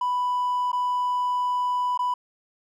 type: tone with dropouts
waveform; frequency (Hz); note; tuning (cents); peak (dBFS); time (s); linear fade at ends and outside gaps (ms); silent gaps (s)
triangle; 990; B5; +4; -19; 0.01-2.14; 5; 0.718-0.729 / 1.976-1.991
effects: tanh soft clip ceiling -17 dBFS